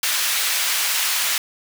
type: high-pass noise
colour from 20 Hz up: pink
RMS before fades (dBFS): -21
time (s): 0.03-1.38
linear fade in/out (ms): 2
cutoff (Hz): 1800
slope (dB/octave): 12
effects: none